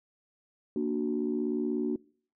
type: chord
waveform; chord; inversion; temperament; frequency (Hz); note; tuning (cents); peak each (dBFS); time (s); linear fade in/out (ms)
sine; Bb augmented; none; equal; 233.1 / 293.7 / 370; Bb3 / D4 / F#4; 0 / 0 / 0; -31; 0.76-1.96; 2
effects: noise-tail reverb RT60 0.5 s tail -24 dB re dry + tanh soft clip ceiling -19 dBFS